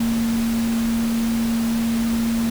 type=tone in noise; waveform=sine; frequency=229.7 Hz; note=A#3; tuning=25 cents flat; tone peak=-18 dBFS; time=0-2.5 s; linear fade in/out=5 ms; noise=pink; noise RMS=-31 dBFS; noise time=0-2.5 s; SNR=+10 dB; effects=none